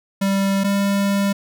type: tone pair in turn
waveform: square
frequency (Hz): 196 / 199.08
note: G3 / G3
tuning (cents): 0 / +27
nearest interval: unison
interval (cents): 27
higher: second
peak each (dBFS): -17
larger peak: neither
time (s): 0.21-0.64 / 0.64-1.33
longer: second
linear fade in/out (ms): 10
effects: none